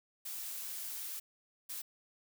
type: noise bursts at uneven times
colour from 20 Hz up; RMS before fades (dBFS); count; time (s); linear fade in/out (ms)
blue; -42; 2; 0.25-1.2 / 1.69-1.82; 10
effects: none